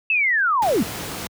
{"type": "linear sweep", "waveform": "sine", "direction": "down", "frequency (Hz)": [2672, 171.4], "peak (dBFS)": -16, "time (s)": [0.1, 0.83], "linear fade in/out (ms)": 2}
{"type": "noise", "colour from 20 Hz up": "pink", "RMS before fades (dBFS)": -30, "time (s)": [0.62, 1.27], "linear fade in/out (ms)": 2}
{"effects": ["high-pass 80 Hz 12 dB/octave"]}